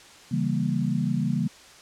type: chord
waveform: sine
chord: C# diminished seventh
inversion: none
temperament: equal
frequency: 138.59 / 164.81 / 196 / 233.1 Hz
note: C#3 / E3 / G3 / Bb3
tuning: 0 / 0 / 0 / 0 cents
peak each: -28 dBFS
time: 0.31-1.48 s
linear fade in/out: 10 ms
effects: white hiss -49 dBFS RMS until 1.81 s + low-pass 7000 Hz 12 dB/octave